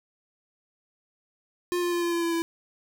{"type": "tone with pitch steps", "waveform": "square", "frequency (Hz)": [353.8, 350.3, 346.9, 343.5, 340.2, 336.8, 333.6], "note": ["F4", "F4", "F4", "F4", "F4", "E4", "E4"], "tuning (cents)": [23, 5, -12, -29, -45, 37, 21], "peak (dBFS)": -25, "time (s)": [1.72, 2.42], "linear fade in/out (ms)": 0, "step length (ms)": 100, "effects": []}